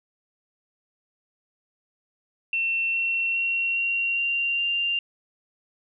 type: tone with pitch steps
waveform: sine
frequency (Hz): 2700 / 2717 / 2735 / 2752 / 2770 / 2787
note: E7 / F7 / F7 / F7 / F7 / F7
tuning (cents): +41 / -48 / -37 / -26 / -15 / -4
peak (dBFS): -22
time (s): 2.53-4.99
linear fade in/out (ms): 2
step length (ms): 410
effects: none